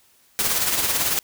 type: noise with tremolo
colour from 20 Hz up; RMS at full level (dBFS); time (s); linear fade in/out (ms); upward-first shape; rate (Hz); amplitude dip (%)
white; -20; 0.39-1.19; 0; sine; 18; 45
effects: white hiss -58 dBFS RMS until 1.23 s

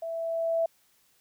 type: tone with level ramp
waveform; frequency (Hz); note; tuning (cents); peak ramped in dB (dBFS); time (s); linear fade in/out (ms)
sine; 661; E5; +5; -32 to -22; 0.02-0.66; 5
effects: white hiss -66 dBFS RMS until 1.2 s

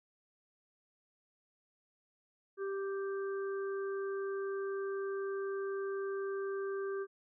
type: harmonic tone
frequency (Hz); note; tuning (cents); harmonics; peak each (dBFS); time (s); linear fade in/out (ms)
392; G4; 0; 1 / 3 / 4; -35 / -47 / -48; 2.57-7.07; 50
effects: none

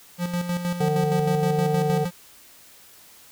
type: tone with tremolo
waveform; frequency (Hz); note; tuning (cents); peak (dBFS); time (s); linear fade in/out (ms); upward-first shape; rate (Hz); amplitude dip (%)
square; 175.7; F3; +11; -23; 0.18-2.11; 50; square; 6.4; 55
type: harmonic tone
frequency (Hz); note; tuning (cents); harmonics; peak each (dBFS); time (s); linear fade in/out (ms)
150.2; D3; +39; 1 / 3 / 5; -24 / -24 / -28; 0.8-2.05; 10
effects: white hiss -50 dBFS RMS until 3.31 s

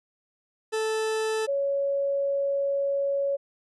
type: tone pair in turn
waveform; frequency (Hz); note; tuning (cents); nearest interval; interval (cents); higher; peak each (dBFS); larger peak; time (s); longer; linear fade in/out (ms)
40% pulse / sine; 438.6 / 557.6; A4 / C#5; -6 / +10; major third; 416; second; -24 / -23; second; 0.72-1.47 / 1.47-3.37; second; 20
effects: resampled to 24000 Hz

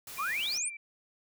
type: noise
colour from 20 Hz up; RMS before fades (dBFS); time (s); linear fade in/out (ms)
white; -44; 0.07-0.58; 2
type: tone with vibrato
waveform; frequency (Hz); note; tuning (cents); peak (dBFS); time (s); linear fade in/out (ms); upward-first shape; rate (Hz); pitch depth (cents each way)
sine; 2384; D7; +25; -40; 0.17-0.77; 5; sine; 2.9; 43
type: exponential sweep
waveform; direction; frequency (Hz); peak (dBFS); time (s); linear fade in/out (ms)
sine; up; 1021 to 9956; -30; 0.18-0.7; 20
effects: none

